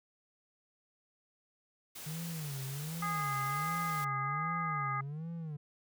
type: noise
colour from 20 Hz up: white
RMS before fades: -46 dBFS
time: 1.95-4.05 s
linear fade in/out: 10 ms
type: tone with vibrato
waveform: triangle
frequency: 150 Hz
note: D3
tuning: 37 cents sharp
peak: -36 dBFS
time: 2.06-5.57 s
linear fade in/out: 10 ms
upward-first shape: sine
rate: 1.3 Hz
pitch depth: 200 cents each way
type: harmonic tone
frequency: 411.4 Hz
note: G#4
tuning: 16 cents flat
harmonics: 2 / 3 / 4 / 5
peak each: -43 / -34 / -46 / -42 dBFS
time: 3.02-5.01 s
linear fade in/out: 5 ms
effects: none